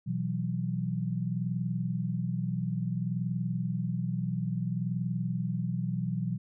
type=chord; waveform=sine; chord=B suspended fourth; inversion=none; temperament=just; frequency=123.47 / 164.63 / 185.21 Hz; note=B2 / E3 / F#3; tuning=0 / -2 / +2 cents; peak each=-33 dBFS; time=0.06-6.38 s; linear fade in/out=20 ms; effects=none